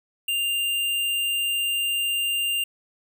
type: tone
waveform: square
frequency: 2794 Hz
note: F7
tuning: in tune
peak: -23 dBFS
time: 0.28-2.64 s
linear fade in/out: 5 ms
effects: none